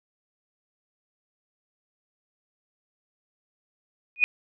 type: tone with exponential growth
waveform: sine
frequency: 2475 Hz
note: D#7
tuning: 10 cents flat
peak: -11 dBFS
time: 4.16-4.24 s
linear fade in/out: 0 ms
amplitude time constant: 16 ms
effects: none